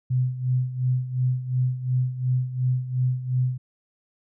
sine tone with tremolo, 127.1 Hz, C3, 50 cents flat, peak -18 dBFS, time 0.1-3.58 s, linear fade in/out 10 ms, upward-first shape sine, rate 2.8 Hz, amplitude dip 75%, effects none

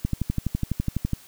click train, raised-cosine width 5 ms, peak -11 dBFS, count 14, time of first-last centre 0.05-1.133 s, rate 12 Hz, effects white hiss -50 dBFS RMS until 1.27 s

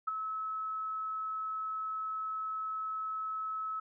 sine tone with ADSR envelope, 1295 Hz, E6, 31 cents flat, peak -27 dBFS, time 0.07-3.8 s, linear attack 12 ms, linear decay 12 ms, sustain -7 dB, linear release 7 ms, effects none

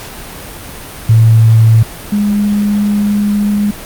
sine tone pair in turn, 112.3 / 206.1 Hz, A2 / G#3, +36 / -13 cents, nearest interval major seventh, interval 1051 cents, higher second, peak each -3 / -9 dBFS, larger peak first, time 1.09-1.83 / 2.12-3.71 s, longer second, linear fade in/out 5 ms, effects pink hiss -28 dBFS RMS until 3.85 s + Opus 48 kbps

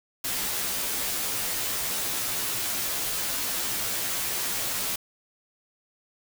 white noise with comb filter, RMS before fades -29 dBFS, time 0.24-4.96 s, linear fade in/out 5 ms, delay 13 ms, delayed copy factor -0.85, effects none

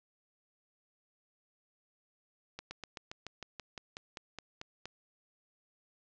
slowing click train, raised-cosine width 0.2 ms, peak -25 dBFS, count 14, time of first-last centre 2.59-4.856 s, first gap 120 ms, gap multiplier 1.06, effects resampled to 16000 Hz + 9-bit

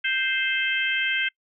harmonic tone, 523.3 Hz, C5, in tune, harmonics 3 / 4 / 5 / 6, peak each -26 / -27 / -28 / -29 dBFS, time 0.04-1.29 s, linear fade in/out 10 ms, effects noise-tail reverb RT60 0.1 s tail -25 dB re dry

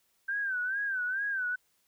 sine tone with vibrato, 1556 Hz, G6, 13 cents flat, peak -29 dBFS, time 0.28-1.56 s, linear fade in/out 10 ms, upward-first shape sine, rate 2.3 Hz, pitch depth 110 cents each way, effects white hiss -72 dBFS RMS until 1.87 s

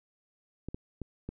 clicks, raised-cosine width 3 ms, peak -24 dBFS, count 4, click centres 0.686 / 0.745 / 1.017 / 1.29 s, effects none

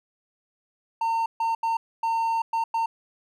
triangle tone bursts at uneven times, 910 Hz, A#5, 42 cents flat, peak -20 dBFS, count 6, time 1.01-1.26 / 1.4-1.55 / 1.63-1.77 / 2.03-2.42 / 2.53-2.64 / 2.74-2.86 s, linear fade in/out 5 ms, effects none

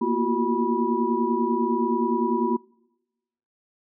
sine tone cluster, 230.8 / 240.7 / 346.1 / 376.8 / 976 Hz, A#3 / B3 / F4 / F#4 / B5, -17 / -44 / -16 / +32 / -21 cents, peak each -27 dBFS, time 0.01-2.57 s, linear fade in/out 10 ms, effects noise-tail reverb RT60 1.0 s tail -26 dB re dry

